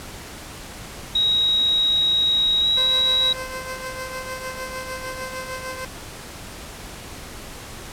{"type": "tone with pitch glide", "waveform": "sine", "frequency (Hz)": [3811, 3862], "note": ["A#7", "B7"], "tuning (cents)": [38, -39], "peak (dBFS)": -16, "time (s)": [1.15, 3.33], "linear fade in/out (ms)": 5, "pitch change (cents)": 23, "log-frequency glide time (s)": [2.6, 2.68]}
{"type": "tone with tremolo", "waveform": "15% pulse", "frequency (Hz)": 518, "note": "C5", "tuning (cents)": -17, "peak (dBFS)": -21, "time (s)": [2.77, 5.85], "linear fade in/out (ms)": 2, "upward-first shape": "triangle", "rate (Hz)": 6.6, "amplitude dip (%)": 60}
{"effects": ["pink hiss -37 dBFS RMS until 7.92 s", "low-pass 12000 Hz 12 dB/octave"]}